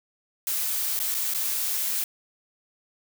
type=noise with dropouts; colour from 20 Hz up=blue; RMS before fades=-27 dBFS; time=0.47-2.04 s; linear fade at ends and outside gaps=1 ms; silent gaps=0.991-1 / 1.143-1.148 / 1.338-1.347 s; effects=none